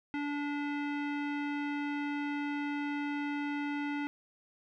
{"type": "tone with low-pass filter", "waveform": "square", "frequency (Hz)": 289.4, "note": "D4", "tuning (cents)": -25, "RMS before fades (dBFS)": -35, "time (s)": [0.14, 4.07], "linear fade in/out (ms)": 0, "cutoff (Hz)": 2300, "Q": 2.1, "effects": []}